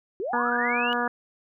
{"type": "linear sweep", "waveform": "sine", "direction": "up", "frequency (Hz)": [344, 2964], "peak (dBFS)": -27, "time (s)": [0.2, 0.93], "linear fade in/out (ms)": 0}
{"type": "harmonic tone", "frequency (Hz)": 241.3, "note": "B3", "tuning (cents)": -40, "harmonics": [1, 2, 3, 4, 5, 6, 7], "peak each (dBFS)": [-31, -31, -31, -31, -31, -31, -31], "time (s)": [0.33, 1.08], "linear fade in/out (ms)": 5}
{"effects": []}